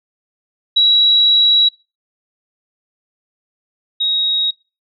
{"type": "tone pair in turn", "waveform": "sine", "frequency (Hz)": [3888, 3786], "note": ["B7", "A#7"], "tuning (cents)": [-28, 26], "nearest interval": "unison", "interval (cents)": 46, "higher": "first", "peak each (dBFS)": [-8, -14], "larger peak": "first", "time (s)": [[0.76, 1.69], [4, 4.51]], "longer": "first", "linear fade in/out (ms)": 10, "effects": ["noise-tail reverb RT60 0.3 s tail -23 dB re dry"]}